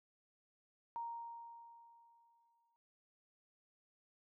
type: tone with exponential decay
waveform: sine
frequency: 932.3 Hz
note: A#5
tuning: in tune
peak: -39 dBFS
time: 0.96-2.76 s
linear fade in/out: 0 ms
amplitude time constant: 390 ms
effects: none